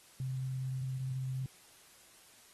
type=tone; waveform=sine; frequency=130.81 Hz; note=C3; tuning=in tune; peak=-34 dBFS; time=0.2-1.46 s; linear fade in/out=2 ms; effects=white hiss -60 dBFS RMS until 2.53 s + AAC 32 kbps